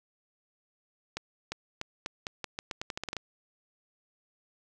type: accelerating click train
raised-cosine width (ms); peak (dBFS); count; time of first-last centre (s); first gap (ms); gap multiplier
0.2; -17; 15; 1.17-3.167; 350; 0.84
effects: none